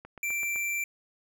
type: click train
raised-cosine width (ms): 0.5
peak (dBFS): -29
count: 5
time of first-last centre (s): 0.05-0.56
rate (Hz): 7.85
type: tone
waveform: square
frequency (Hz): 2349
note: D7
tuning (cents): 0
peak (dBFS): -29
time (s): 0.23-0.84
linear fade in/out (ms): 2
effects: none